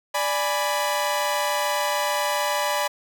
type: chord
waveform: sawtooth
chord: G# diminished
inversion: second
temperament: equal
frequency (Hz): 587.3 / 830.6 / 987.8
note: D5 / G#5 / B5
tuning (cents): 0 / 0 / 0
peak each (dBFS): -22 / -24 / -22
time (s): 0.14-2.88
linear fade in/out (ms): 10
effects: none